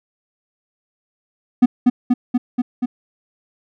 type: tone with echo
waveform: triangle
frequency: 246.9 Hz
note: B3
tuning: in tune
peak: -4 dBFS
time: 1.62-1.66 s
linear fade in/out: 10 ms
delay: 240 ms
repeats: 5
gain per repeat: -2 dB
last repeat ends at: 2.86 s
effects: none